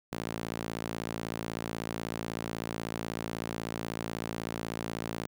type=tone with high-pass filter; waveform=sawtooth; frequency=56.2 Hz; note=A1; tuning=37 cents sharp; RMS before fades=-37 dBFS; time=0.12-5.27 s; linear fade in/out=5 ms; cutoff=180 Hz; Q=0.77; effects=none